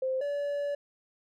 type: tone pair in turn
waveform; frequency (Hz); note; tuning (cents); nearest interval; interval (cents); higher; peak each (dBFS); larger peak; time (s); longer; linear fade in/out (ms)
sine / triangle; 522 / 574.1; C5 / D5; -4 / -39; major second; 165; second; -27; neither; 0.02-0.21 / 0.21-0.75; second; 5
effects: none